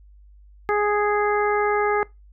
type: harmonic tone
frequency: 415.3 Hz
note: G#4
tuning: in tune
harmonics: 1 / 2 / 3 / 4 / 5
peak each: -21 / -24 / -26 / -29 / -31 dBFS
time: 0.69-2.03 s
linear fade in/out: 0 ms
effects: noise-tail reverb RT60 0.2 s tail -22 dB re dry + added 50 Hz sine -46 dBFS peak until 2.32 s